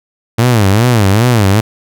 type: tone with vibrato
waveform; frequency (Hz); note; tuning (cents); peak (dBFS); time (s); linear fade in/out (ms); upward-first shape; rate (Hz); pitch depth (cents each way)
sawtooth; 109.7; A2; -5; -3; 0.38-1.61; 10; sine; 2.5; 230
effects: none